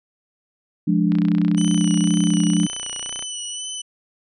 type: chord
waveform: sine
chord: D diminished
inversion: first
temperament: equal with one note detuned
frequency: 174.61 / 208.4 / 293.7 Hz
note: F3 / Ab3 / D4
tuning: 0 / +6 / 0 cents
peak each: -18 / -20 / -21 dBFS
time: 0.87-2.67 s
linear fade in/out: 10 ms
type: click train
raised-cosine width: 0.3 ms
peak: -18 dBFS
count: 65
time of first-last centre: 1.12-3.225 s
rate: 30.4 Hz
type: tone with vibrato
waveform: 15% pulse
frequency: 2979 Hz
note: F#7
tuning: 11 cents sharp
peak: -20 dBFS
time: 1.57-3.82 s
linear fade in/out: 10 ms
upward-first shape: sine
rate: 2 Hz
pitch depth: 27 cents each way
effects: resampled to 24000 Hz